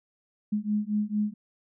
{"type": "beating tone pair", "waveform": "sine", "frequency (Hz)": [207.7, 212.1], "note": ["G#3", "G#3"], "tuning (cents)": [0, 37], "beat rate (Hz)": 4.4, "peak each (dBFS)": -28, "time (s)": [0.52, 1.34], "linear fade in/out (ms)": 10, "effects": []}